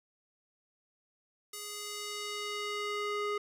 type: tone with band-pass filter sweep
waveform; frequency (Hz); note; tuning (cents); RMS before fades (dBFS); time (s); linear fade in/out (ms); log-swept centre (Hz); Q
square; 414.5; G#4; -3; -37; 1.53-3.38; 5; 9900 to 1200; 0.7
effects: 11-bit